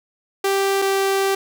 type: tone pair in turn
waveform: sawtooth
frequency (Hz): 392 / 390.1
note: G4 / G4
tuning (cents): 0 / -8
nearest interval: unison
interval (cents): 8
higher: first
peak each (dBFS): -13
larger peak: neither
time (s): 0.44-0.82 / 0.82-1.35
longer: second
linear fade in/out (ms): 5
effects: none